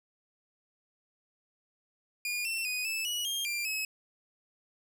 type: tone with pitch steps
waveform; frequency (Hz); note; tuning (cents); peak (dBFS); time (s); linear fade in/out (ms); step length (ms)
sawtooth; 2432 / 2693 / 2487 / 2626 / 2922 / 3216 / 2378 / 2569; D#7 / E7 / D#7 / E7 / F#7 / G7 / D7 / E7; -40 / +36 / -1 / -7 / -22 / +44 / +21 / -45; -28; 2.25-3.85; 2; 200
effects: none